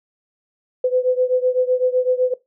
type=beating tone pair; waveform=sine; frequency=503 / 510.9 Hz; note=B4 / C5; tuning=+32 / -41 cents; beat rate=7.9 Hz; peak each=-17 / -20 dBFS; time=0.84-2.34 s; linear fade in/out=5 ms; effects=noise-tail reverb RT60 0.2 s tail -20 dB re dry